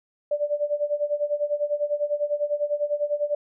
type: tone with tremolo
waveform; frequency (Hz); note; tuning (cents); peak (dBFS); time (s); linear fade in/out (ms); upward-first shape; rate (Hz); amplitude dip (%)
sine; 587.3; D5; 0; -19; 0.31-3.35; 5; sine; 10; 85
effects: none